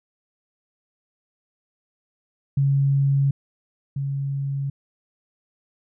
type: tone pair in turn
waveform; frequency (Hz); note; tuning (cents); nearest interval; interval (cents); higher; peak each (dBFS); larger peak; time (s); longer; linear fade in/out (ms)
sine; 138.59 / 138.59; C#3 / C#3; 0 / 0; unison; 0; neither; -16 / -23; first; 2.57-3.31 / 3.96-4.7; neither; 5
effects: none